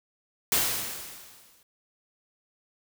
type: noise with exponential decay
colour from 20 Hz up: white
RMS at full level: -22 dBFS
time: 0.52-1.63 s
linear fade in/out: 2 ms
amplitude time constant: 240 ms
effects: none